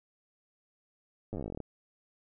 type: slowing click train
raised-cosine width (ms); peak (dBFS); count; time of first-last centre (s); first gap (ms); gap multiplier
2; -25; 17; 1.33-1.603; 9; 1.08
effects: none